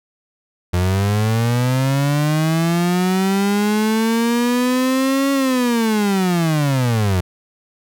35% pulse linear two-way sweep, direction up then down, 87.31 to 277.2 to 87.31 Hz, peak -13 dBFS, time 0.73-7.21 s, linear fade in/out 10 ms, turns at 5.32 s, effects none

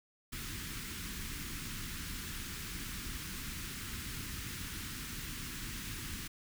pink band-stop noise, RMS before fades -42 dBFS, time 0.32-6.28 s, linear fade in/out 10 ms, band 310 to 1300 Hz, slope 24 dB/octave, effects none

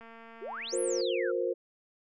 click train, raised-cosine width 0.5 ms, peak -36 dBFS, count 229, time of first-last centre 0.01-1.01 s, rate 228 Hz
sine exponential two-way sweep, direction up then down, 339.1 to 11175 to 1283 Hz, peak -36 dBFS, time 0.41-1.32 s, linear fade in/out 20 ms, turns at 0.8 s
sine chord, F suspended fourth, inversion none, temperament equal with one note detuned, 358.4 / 466.2 / 523.3 Hz, F4 / Bb4 / C5, +45 / 0 / 0 cents, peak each -32 dBFS, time 0.72-1.54 s, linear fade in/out 20 ms
effects none

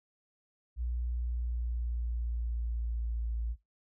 sine tone with pitch glide, 60 to 56.96 Hz, B1 to A#1, -49 to -39 cents, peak -31 dBFS, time 0.76-3.56 s, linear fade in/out 50 ms, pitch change -90 cents, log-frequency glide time 1.1-3.34 s, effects noise-tail reverb RT60 0.2 s tail -19 dB re dry

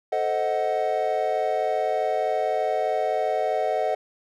triangle chord, A diminished seventh, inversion none, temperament equal with one note detuned, 440 / 523.3 / 628 / 740 Hz, A4 / C5 / Eb5 / Gb5, 0 / 0 / +16 / 0 cents, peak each -27 / -28 / -24 / -24 dBFS, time 0.12-3.95 s, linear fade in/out 5 ms, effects none

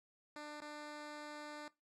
10% pulse tone with dropouts, 298.1 Hz, D4, 26 cents sharp, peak -38 dBFS, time 0.36-1.68 s, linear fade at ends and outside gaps 2 ms, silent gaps 0.605-0.618 s, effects noise-tail reverb RT60 0.2 s tail -19 dB re dry + low-pass 7000 Hz 12 dB/octave

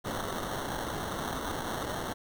violet noise with sample-and-hold, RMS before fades -35 dBFS, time 0.04-2.14 s, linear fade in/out 20 ms, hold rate 2450 Hz, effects none

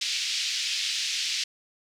white band-pass noise, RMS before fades -29 dBFS, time 0.01-1.44 s, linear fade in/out 5 ms, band 2400 to 5500 Hz, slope 24 dB/octave, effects none

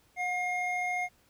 triangle tone pair together, 723 / 2135 Hz, F#5 / C7, -40 / +34 cents, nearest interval octave + perfect fifth, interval 1874 cents, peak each -30 / -30 dBFS, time 0.16-1.09 s, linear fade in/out 50 ms, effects pink hiss -66 dBFS RMS until 1.29 s

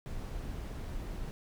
brown noise, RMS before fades -39 dBFS, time 0.06-1.31 s, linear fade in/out 0 ms, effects none

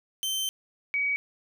sawtooth / sine tone pair in turn, 3100 / 2265 Hz, G7 / C#7, -20 / +37 cents, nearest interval perfect fourth, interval 543 cents, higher first, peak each -24 dBFS, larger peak neither, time 0.23-0.49 / 0.94-1.16 s, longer first, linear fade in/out 0 ms, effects none

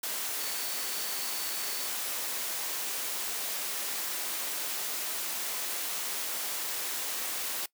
sine tone in noise, 4479 Hz, C#8, 17 cents sharp, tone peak -42 dBFS, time 0.4-1.88 s, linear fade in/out 5 ms, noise white, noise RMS -34 dBFS, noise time 0.03-7.66 s, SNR -11 dB, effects noise-tail reverb RT60 0.1 s tail -21 dB re dry + high-pass 300 Hz 12 dB/octave

